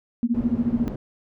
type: tone with tremolo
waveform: sine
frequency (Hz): 236.4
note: A#3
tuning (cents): +24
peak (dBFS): -16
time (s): 0.23-0.88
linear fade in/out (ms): 0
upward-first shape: sine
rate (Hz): 14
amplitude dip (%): 100
type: low-pass noise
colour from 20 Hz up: white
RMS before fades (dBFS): -32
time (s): 0.34-0.96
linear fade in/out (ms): 5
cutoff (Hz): 270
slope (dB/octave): 12
effects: none